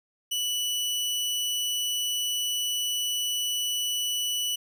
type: tone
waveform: sawtooth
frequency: 2960 Hz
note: F#7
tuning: in tune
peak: -23 dBFS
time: 0.31-4.56 s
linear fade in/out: 10 ms
effects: none